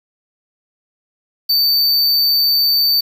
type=tone; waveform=square; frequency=4573 Hz; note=D8; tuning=47 cents flat; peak=-12 dBFS; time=1.49-3.01 s; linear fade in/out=10 ms; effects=7-bit